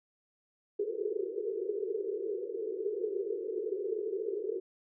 pink band-pass noise, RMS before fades -35 dBFS, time 0.79-4.6 s, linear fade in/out 10 ms, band 370 to 460 Hz, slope 96 dB/octave, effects none

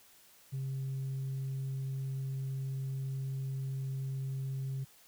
sine tone, 134.1 Hz, C3, 43 cents sharp, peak -32 dBFS, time 0.52-4.85 s, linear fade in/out 20 ms, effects tanh soft clip ceiling -32 dBFS + white hiss -61 dBFS RMS until 5.07 s

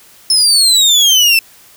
30% pulse exponential sweep, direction down, 5274 to 2637 Hz, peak -4 dBFS, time 0.3-1.39 s, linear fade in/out 2 ms, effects white hiss -43 dBFS RMS until 1.76 s

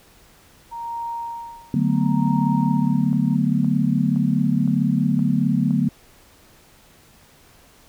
sine tone with tremolo, 932.3 Hz, A#5, in tune, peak -25 dBFS, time 0.71-3.36 s, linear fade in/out 20 ms, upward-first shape sine, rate 0.71 Hz, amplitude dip 95%
sine chord, B minor seventh, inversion first, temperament just, 148.16 / 185.21 / 222.2 / 246.9 Hz, D3 / F#3 / A3 / B3, +16 / +2 / +17 / 0 cents, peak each -22 dBFS, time 1.74-5.89 s, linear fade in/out 2 ms
click train, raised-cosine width 1 ms, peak -28 dBFS, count 6, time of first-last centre 3.13-5.707 s, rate 1.94 Hz
effects pink hiss -52 dBFS RMS until 7.88 s

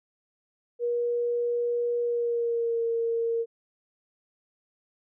sine tone with pitch glide, 478.1 to 461.3 Hz, A#4 to A#4, +44 to -18 cents, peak -24 dBFS, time 0.79-3.46 s, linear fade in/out 50 ms, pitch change -62 cents, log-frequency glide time 2-2.84 s, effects none

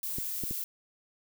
violet noise, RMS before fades -35 dBFS, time 0.03-0.64 s, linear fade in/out 2 ms
clicks, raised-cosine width 3 ms, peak -24 dBFS, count 3, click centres 0.185 / 0.437 / 0.51 s
effects none

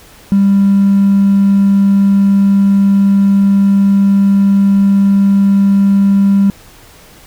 triangle tone with hard clipping, 197.9 Hz, G3, 17 cents sharp, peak -6 dBFS, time 0.32-6.5 s, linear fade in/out 0 ms, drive 3 dB, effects pink hiss -40 dBFS RMS until 7.26 s

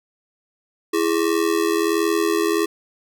square ring-modulated tone, 372.7 Hz, F#4, 13 cents sharp, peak -15 dBFS, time 0.93-2.66 s, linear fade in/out 10 ms, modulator 40.7 Hz, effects none

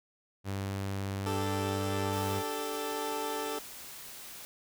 sawtooth tone, 98 Hz, G2, in tune, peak -29 dBFS, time 0.44-2.43 s, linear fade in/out 50 ms
20% pulse chord, D suspended fourth, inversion none, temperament equal with one note detuned, 293.7 / 389.1 / 440 Hz, D4 / G4 / A4, 0 / -13 / 0 cents, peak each -35 / -36 / -30 dBFS, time 1.26-3.59 s, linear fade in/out 5 ms
white noise, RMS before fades -46 dBFS, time 2.13-4.45 s, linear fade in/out 0 ms
effects none

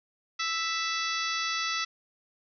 harmonic tone with a mistuned harmonic, 659.3 Hz, E5, in tune, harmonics 2 / 3 / 4 / 5 / 6 / 7 / 8 / 9, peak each -33 / -35 / -36 / -37 / -38 / -38 / -39 / -40 dBFS, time 0.39-1.85 s, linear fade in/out 10 ms, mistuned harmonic 5, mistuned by +49 cents, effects none

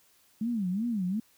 sine tone with vibrato, 207.7 Hz, G#3, in tune, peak -27 dBFS, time 0.41-1.2 s, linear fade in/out 5 ms, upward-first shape sine, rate 2.7 Hz, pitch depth 260 cents each way, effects white hiss -64 dBFS RMS until 1.37 s

